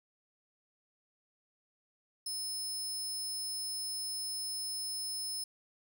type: tone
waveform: 25% pulse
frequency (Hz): 5220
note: E8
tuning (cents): -18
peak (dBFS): -31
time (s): 2.26-5.44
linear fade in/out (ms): 5
effects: none